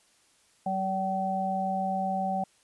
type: harmonic tone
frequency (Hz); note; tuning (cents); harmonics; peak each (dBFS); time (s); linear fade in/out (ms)
190.9; G3; -46; 1 / 3 / 4; -32 / -36 / -28; 0.66-2.44; 5
effects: white hiss -64 dBFS RMS until 2.63 s + resampled to 24000 Hz